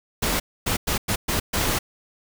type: noise bursts at uneven times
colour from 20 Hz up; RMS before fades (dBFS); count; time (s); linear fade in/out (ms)
pink; -23; 6; 0.22-0.4 / 0.66-0.77 / 0.87-0.98 / 1.08-1.16 / 1.28-1.4 / 1.53-1.79; 10
effects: none